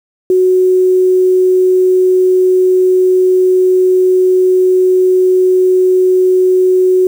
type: tone with quantisation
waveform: sine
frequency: 369.7 Hz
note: F#4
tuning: 1 cent flat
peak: -6 dBFS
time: 0.3-7.07 s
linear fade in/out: 2 ms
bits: 6
effects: none